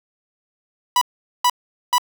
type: tone bursts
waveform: 45% pulse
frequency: 984 Hz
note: B5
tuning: 7 cents flat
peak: -13 dBFS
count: 3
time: 0.96-1.982 s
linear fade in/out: 2 ms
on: 54 ms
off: 430 ms
effects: none